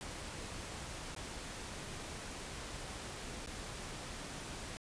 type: noise with dropouts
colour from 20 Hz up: pink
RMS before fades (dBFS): -45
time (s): 0.01-4.77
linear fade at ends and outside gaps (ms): 0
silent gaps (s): 1.149-1.163 / 3.462-3.472
effects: resampled to 22050 Hz